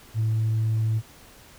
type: tone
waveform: sine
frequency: 110.6 Hz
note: A2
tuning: 9 cents sharp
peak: -19 dBFS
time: 0.14-1.02 s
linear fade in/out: 50 ms
effects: tanh soft clip ceiling -18 dBFS + pink hiss -50 dBFS RMS until 1.58 s